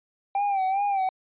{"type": "tone with vibrato", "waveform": "triangle", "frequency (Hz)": 784, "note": "G5", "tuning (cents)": 0, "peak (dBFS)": -20, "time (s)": [0.35, 1.09], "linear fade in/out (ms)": 2, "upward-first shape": "sine", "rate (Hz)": 2.5, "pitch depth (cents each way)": 73, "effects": ["resampled to 8000 Hz"]}